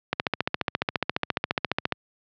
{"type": "click train", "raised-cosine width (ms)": 0.3, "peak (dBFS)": -6, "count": 27, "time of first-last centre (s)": [0.13, 1.923], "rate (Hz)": 14.5, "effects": ["high-pass 100 Hz 12 dB/octave", "low-pass 4000 Hz 12 dB/octave"]}